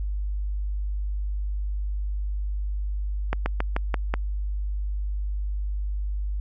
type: slowing click train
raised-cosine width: 0.5 ms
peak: -10 dBFS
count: 6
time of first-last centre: 3.33-4.14 s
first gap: 130 ms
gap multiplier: 1.11
effects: added 50 Hz sine -25 dBFS peak until 6.4 s